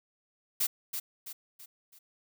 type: noise with echo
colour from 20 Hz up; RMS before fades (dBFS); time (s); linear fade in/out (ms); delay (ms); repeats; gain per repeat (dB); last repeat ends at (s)
blue; -28; 0.6-0.67; 10; 330; 4; -7; 1.99
effects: none